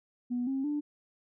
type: tone with pitch steps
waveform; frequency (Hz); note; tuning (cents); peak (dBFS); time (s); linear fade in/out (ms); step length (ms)
sine; 244.9 / 268.6 / 294.6; B3 / C4 / D4; -14 / +46 / +6; -28; 0.3-0.81; 20; 170
effects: tanh soft clip ceiling -24 dBFS